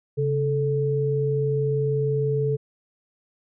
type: tone pair together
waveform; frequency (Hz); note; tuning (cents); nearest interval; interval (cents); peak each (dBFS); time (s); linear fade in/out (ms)
sine; 137.58 / 436.8; C#3 / A4; -13 / -13; octave + minor sixth; 2000; -23; 0.17-2.57; 20
effects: none